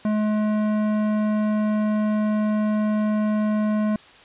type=tone with tanh clipping; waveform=sine; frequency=212.7 Hz; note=G#3; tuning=42 cents sharp; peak=-21 dBFS; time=0.05-3.96 s; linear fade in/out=2 ms; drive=15 dB; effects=white hiss -48 dBFS RMS until 4.24 s + resampled to 8000 Hz